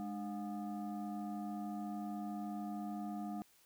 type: tone with frequency modulation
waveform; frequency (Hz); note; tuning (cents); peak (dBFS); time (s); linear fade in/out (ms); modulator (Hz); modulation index
sine; 207.7; G#3; 0; -39; 0-3.42; 0; 509; 1
effects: white hiss -68 dBFS RMS until 3.65 s